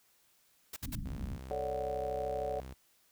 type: noise bursts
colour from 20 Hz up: white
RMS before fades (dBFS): -42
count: 3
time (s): 0.73-0.954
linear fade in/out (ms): 5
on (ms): 34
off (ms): 61
type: low-pass noise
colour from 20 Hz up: pink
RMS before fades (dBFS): -40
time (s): 0.82-1.38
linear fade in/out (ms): 10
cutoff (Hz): 290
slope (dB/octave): 96
type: tone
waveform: sawtooth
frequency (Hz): 65.41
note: C2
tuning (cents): 0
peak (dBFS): -40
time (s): 1.05-2.74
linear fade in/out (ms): 10
type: chord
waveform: sine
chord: D major seventh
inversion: second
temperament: equal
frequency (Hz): 440 / 554.4 / 587.3 / 740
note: A4 / C#5 / D5 / F#5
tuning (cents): 0 / 0 / 0 / 0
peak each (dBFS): -39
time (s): 1.51-2.6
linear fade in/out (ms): 0
effects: white hiss -69 dBFS RMS until 3.11 s